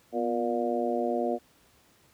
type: harmonic tone with a mistuned harmonic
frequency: 118.2 Hz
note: A#2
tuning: 24 cents sharp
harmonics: 2 / 3 / 4 / 5 / 6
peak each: -32 / -32 / -32 / -32 / -32 dBFS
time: 0.12-1.39 s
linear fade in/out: 50 ms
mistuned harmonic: 2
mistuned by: +60 cents
effects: pink hiss -62 dBFS RMS until 2.13 s + high-pass 60 Hz 12 dB/octave